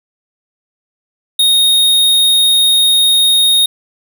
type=tone; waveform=square; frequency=3719 Hz; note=A#7; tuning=5 cents flat; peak=-8 dBFS; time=1.39-3.66 s; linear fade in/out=5 ms; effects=none